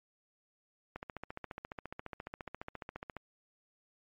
click train, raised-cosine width 0.5 ms, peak -26 dBFS, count 33, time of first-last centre 0.96-3.167 s, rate 14.5 Hz, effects MP3 48 kbps

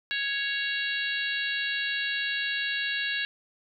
harmonic tone, 554.4 Hz, C#5, in tune, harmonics 3 / 4 / 5 / 6 / 7 / 8, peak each -30 / -38 / -33 / -39 / -34 / -43 dBFS, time 0.11-3.25 s, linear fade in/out 0 ms, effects none

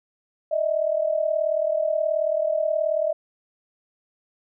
sine tone pair together, 608.4 / 647 Hz, D#5 / E5, -39 / -32 cents, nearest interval minor second, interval 107 cents, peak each -23 / -23 dBFS, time 0.51-3.13 s, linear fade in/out 10 ms, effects none

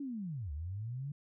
sine linear two-way sweep, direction down then up, 291.2 to 69 to 147.3 Hz, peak -37 dBFS, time 0-1.12 s, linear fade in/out 5 ms, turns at 0.52 s, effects none

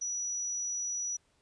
sine tone, 5870 Hz, F#8, 15 cents flat, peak -32 dBFS, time 0.01-1.17 s, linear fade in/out 10 ms, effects pink hiss -71 dBFS RMS until 1.41 s + resampled to 22050 Hz

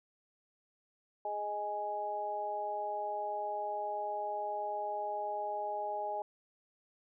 harmonic tone, 207.7 Hz, G#3, in tune, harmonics 2 / 3 / 4, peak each -44 / -39 / -36 dBFS, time 1.25-6.22 s, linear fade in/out 2 ms, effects none

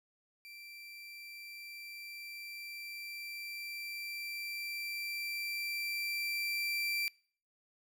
30% pulse tone with level ramp, 2349 Hz, D7, in tune, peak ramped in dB -47 to -30 dBFS, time 0.45-7.08 s, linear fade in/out 0 ms, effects noise-tail reverb RT60 0.5 s tail -24 dB re dry

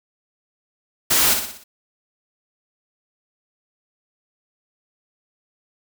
white noise with echo, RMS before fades -17 dBFS, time 1.1-1.34 s, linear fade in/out 10 ms, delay 60 ms, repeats 5, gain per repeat -6 dB, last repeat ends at 1.64 s, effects none

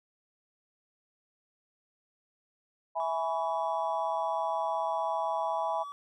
sine chord, E major, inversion none, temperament equal with one note detuned, 656.2 / 830.6 / 987.8 Hz, E5 / G#5 / B5, -8 / 0 / 0 cents, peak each -33 dBFS, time 2.95-5.84 s, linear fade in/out 20 ms
triangle tone with pitch glide, 1129 to 1143.4 Hz, C#6 to D6, +31 to -47 cents, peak -37 dBFS, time 3-5.92 s, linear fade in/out 0 ms, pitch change +22 cents, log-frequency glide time 5.41-5.75 s
effects none

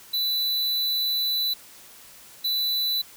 square tone pair in turn, 3979 / 3979 Hz, B7 / B7, +12 / +12 cents, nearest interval unison, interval 0 cents, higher neither, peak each -23 dBFS, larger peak neither, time 0.13-1.54 / 2.44-3.02 s, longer first, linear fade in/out 10 ms, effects white hiss -48 dBFS RMS until 3.16 s

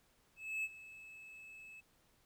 triangle tone with ADSR envelope, 2600 Hz, E7, 24 cents flat, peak -33 dBFS, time 0.36-1.81 s, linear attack 280 ms, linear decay 39 ms, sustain -17 dB, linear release 16 ms, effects pink hiss -72 dBFS RMS until 2.25 s

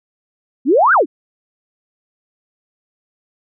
sine exponential two-way sweep, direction up then down, 233.1 to 1623 to 247.3 Hz, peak -8 dBFS, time 0.65-1.06 s, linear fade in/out 50 ms, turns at 0.93 s, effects none

